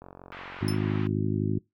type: click train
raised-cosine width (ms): 1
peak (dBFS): -30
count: 45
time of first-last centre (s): 0.02-0.981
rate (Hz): 45.8
type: band-pass noise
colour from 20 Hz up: pink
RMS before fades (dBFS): -43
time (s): 0.32-1.07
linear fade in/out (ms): 0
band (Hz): 870 to 2800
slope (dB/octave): 24
type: harmonic tone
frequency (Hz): 51.9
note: G#1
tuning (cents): 0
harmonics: 2 / 3 / 4 / 5 / 6 / 7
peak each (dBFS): -29 / -31 / -32 / -33 / -34 / -34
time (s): 0.61-1.59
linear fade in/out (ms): 10
type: tone with exponential decay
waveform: sawtooth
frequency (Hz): 5274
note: E8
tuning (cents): 0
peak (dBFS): -27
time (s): 0.68-0.8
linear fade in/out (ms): 2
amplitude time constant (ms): 24
effects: noise-tail reverb RT60 0.2 s tail -24 dB re dry